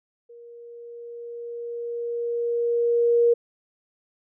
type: tone with level ramp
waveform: sine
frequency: 472 Hz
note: A#4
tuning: 22 cents sharp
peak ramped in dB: -43 to -14 dBFS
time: 0.29-3.34 s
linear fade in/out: 10 ms
effects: none